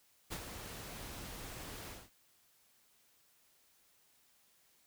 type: noise with ADSR envelope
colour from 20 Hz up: pink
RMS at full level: -40 dBFS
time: 0.3-2.1 s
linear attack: 25 ms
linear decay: 70 ms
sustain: -7 dB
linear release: 220 ms
effects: white hiss -70 dBFS RMS until 4.86 s